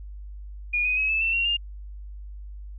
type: tone with pitch steps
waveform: sine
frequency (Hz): 2439 / 2497 / 2557 / 2619 / 2681 / 2746 / 2811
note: D#7 / D#7 / D#7 / E7 / E7 / F7 / F7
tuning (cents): -35 / +6 / +47 / -12 / +29 / -30 / +11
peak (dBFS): -21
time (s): 0.73-1.57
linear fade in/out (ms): 10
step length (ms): 120
effects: added 50 Hz sine -36 dBFS peak until 2.78 s